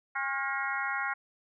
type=harmonic tone with a mistuned harmonic; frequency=270.8 Hz; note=C#4; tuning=40 cents flat; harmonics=3 / 4 / 5 / 6 / 7 / 8; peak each=-37 / -37 / -34 / -40 / -36 / -39 dBFS; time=0.15-1.14 s; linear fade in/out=10 ms; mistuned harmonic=5; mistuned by=+67 cents; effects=none